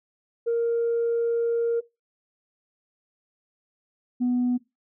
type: tone pair in turn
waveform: sine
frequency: 466.2 / 247 Hz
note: A#4 / B3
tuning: 0 / 0 cents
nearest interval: major seventh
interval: 1100 cents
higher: first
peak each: -19 dBFS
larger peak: neither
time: 0.46-1.81 / 4.2-4.58 s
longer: first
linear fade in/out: 20 ms
effects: noise-tail reverb RT60 0.2 s tail -18 dB re dry + tanh soft clip ceiling -18 dBFS